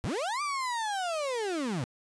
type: linear two-way sweep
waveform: 35% pulse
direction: up then down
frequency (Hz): 65.41 to 1196 to 112.3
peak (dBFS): -28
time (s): 0.04-1.84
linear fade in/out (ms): 0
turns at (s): 0.42
effects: resampled to 22050 Hz